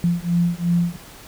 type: beating tone pair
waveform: sine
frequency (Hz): 171.4 / 174.2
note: F3 / F3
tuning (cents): -32 / -4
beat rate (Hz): 2.8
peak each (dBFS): -20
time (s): 0.04-0.96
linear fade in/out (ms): 0
effects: pink hiss -42 dBFS RMS until 1.27 s